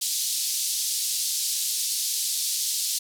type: band-pass noise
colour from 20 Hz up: pink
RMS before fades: -27 dBFS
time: 0.01-2.99 s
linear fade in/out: 10 ms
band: 4100 to 13000 Hz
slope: 24 dB/octave
effects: none